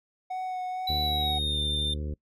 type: tone with vibrato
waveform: triangle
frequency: 740 Hz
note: F#5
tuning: in tune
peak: -28 dBFS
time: 0.3-1.39 s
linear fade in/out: 10 ms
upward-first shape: sine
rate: 2.2 Hz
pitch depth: 13 cents each way
type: tone with pitch glide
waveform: triangle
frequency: 3942 to 3594 Hz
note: B7 to A7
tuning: -4 to +36 cents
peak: -26 dBFS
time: 0.87-1.94 s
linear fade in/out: 5 ms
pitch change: -160 cents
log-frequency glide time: 1.02-1.61 s
type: harmonic tone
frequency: 74.6 Hz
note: D2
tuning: 28 cents sharp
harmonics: 1 / 2 / 3 / 4 / 5 / 6 / 7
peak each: -31 / -39 / -42 / -44 / -45 / -47 / -49 dBFS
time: 0.89-2.14 s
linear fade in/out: 5 ms
effects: noise-tail reverb RT60 0.1 s tail -23 dB re dry

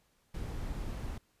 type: noise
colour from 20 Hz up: brown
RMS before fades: -38 dBFS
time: 0.34-1.18 s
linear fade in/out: 5 ms
effects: pink hiss -72 dBFS RMS until 1.4 s + resampled to 32000 Hz

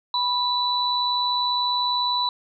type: tone pair together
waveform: sine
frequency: 984 / 3965 Hz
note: B5 / B7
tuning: -7 / +6 cents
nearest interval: 2 octaves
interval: 2413 cents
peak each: -23 dBFS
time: 0.14-2.29 s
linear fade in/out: 2 ms
effects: none

